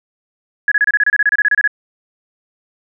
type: tone bursts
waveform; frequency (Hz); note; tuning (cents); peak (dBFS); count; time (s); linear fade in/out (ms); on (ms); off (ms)
sine; 1680; G#6; +19; -9; 16; 0.68-1.676; 2; 36; 28
effects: none